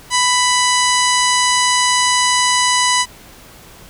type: harmonic tone with a mistuned harmonic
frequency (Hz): 992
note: B5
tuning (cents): +7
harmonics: 1 / 2 / 3 / 4 / 5 / 6 / 7 / 8 / 9 / 10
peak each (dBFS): -16 / -19 / -21 / -22 / -23 / -24 / -24 / -25 / -26 / -26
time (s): 0.1-3.06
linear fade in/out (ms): 50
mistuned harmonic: 7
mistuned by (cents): -73
effects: pink hiss -41 dBFS RMS until 3.89 s